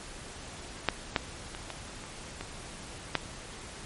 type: clicks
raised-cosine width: 0.3 ms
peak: -7 / -8 / -22 / -21 / -29 / -20 / -8 dBFS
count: 7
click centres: 0.887 / 1.162 / 1.549 / 1.703 / 2.039 / 2.41 / 3.153 s
effects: pink hiss -44 dBFS RMS until 3.85 s + MP3 48 kbps